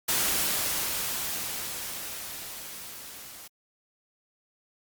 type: noise with level ramp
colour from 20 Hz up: white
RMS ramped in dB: -25 to -45 dBFS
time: 0.08-3.48 s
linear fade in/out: 10 ms
effects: Opus 48 kbps